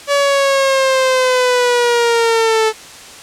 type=linear sweep; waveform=sawtooth; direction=down; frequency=571 to 435.6 Hz; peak=-7 dBFS; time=0.07-2.73 s; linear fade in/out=50 ms; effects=white hiss -35 dBFS RMS until 3.22 s + low-pass 8000 Hz 12 dB/octave